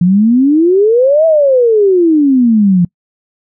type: exponential two-way sweep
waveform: sine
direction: up then down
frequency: 170.4 to 659.3 to 170.4 Hz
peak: -5 dBFS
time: 0.01-2.85 s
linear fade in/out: 5 ms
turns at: 1.26 s
effects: noise-tail reverb RT60 0.1 s tail -26 dB re dry